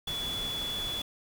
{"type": "tone in noise", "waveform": "sine", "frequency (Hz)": 3424, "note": "A7", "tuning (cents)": -48, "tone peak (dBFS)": -32, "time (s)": [0.07, 1.02], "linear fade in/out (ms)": 5, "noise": "pink", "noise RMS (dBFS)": -40, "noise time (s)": [0.07, 1.02], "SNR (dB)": 5, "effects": []}